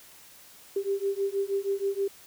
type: beating tone pair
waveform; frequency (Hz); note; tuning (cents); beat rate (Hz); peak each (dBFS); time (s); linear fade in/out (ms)
sine; 392 / 398.3; G4 / G4; 0 / +28; 6.3; -29; 0.76-2.08; 5
effects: white hiss -52 dBFS RMS until 2.26 s